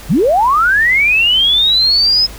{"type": "linear sweep", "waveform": "sine", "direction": "up", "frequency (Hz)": [115.1, 5160], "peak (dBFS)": -8, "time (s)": [0.09, 2.27], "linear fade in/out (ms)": 20, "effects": ["added 50 Hz sine -32 dBFS peak until 2.38 s", "pink hiss -34 dBFS RMS until 2.38 s"]}